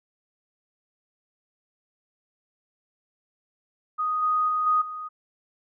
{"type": "tone with level steps", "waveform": "sine", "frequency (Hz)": 1244.5, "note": "D#6", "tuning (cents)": 0, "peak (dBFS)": [-23, -20, -22, -18, -32], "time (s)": [3.98, 5.09], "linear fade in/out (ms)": 20, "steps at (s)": [4.22, 4.48, 4.66, 4.81], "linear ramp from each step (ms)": 10, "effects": []}